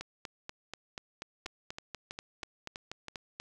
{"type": "two click trains", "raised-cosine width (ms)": 0.2, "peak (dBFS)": [-22, -23], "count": [15, 6], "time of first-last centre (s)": [[0.01, 3.4], [1.46, 3.083]], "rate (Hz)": [4.13, 3.08], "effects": []}